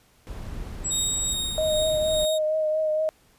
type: noise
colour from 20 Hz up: brown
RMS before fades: -35 dBFS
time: 0.27-2.25 s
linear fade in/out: 0 ms
type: tone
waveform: sine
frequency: 7740 Hz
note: B8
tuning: 36 cents flat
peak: -25 dBFS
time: 0.84-1.34 s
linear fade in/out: 20 ms
type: tone with tremolo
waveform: sawtooth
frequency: 3729 Hz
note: A#7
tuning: in tune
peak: -22 dBFS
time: 0.9-2.39 s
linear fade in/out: 20 ms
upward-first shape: triangle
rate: 2.5 Hz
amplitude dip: 60%
type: tone with vibrato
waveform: sine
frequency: 622.3 Hz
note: D#5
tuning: in tune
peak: -21 dBFS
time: 1.58-3.09 s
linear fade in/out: 0 ms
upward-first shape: triangle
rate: 4.3 Hz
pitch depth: 27 cents each way
effects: pink hiss -60 dBFS RMS until 3.38 s + resampled to 32000 Hz